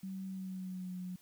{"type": "tone with pitch glide", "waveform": "sine", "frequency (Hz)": [190.8, 182.08], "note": ["G3", "F#3"], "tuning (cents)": [-47, -28], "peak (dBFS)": -39, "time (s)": [0.03, 1.16], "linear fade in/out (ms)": 5, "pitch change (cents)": -81, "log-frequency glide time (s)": [0.26, 0.96], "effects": ["white hiss -65 dBFS RMS until 1.21 s"]}